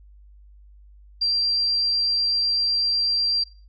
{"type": "tone", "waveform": "sine", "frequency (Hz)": 4727, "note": "D8", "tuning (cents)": 10, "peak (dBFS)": -19, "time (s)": [1.21, 3.44], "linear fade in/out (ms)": 10, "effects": ["noise-tail reverb RT60 0.4 s tail -21 dB re dry", "added 50 Hz sine -46 dBFS peak until 3.68 s"]}